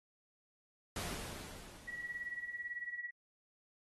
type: noise with exponential decay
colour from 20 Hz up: pink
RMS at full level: -40 dBFS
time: 0.96-2.99 s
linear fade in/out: 2 ms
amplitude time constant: 440 ms
type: tone with tremolo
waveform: sine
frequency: 1930 Hz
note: B6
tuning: 40 cents flat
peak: -37 dBFS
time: 1.87-3.11 s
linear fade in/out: 20 ms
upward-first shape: sine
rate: 18 Hz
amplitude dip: 75%
effects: AAC 32 kbps